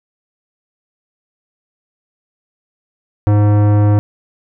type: tone with tanh clipping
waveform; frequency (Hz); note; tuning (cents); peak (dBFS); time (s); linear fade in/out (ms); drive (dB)
sine; 103.83; G#2; 0; -10; 3.27-3.99; 0; 18
effects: none